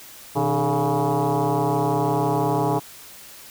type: tone with frequency modulation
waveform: sine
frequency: 267 Hz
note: C4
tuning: 35 cents sharp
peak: -18 dBFS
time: 0.35-2.8 s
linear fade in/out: 20 ms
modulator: 142 Hz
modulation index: 5.2
effects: white hiss -43 dBFS RMS until 3.5 s